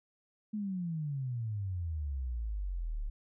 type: exponential sweep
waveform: sine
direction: down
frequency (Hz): 217.3 to 34.53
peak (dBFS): -33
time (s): 0.53-3.1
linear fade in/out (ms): 10
effects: none